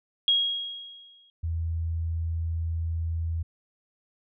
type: tone with exponential decay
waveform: sine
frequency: 3286 Hz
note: G#7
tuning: 19 cents flat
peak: -17 dBFS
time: 0.28-1.3 s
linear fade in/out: 1 ms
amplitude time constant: 220 ms
type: tone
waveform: sine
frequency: 82.41 Hz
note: E2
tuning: in tune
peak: -26 dBFS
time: 1.43-3.43 s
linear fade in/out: 10 ms
effects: none